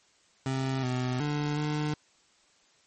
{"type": "tone with pitch steps", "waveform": "25% pulse", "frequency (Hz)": [132.8, 126.4, 147.7, 150.1], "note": ["C3", "B2", "D3", "D3"], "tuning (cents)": [26, 41, 10, 38], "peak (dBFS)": -24, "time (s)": [0.46, 1.94], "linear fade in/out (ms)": 2, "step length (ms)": 370, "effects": ["white hiss -64 dBFS RMS until 2.86 s", "MP3 32 kbps"]}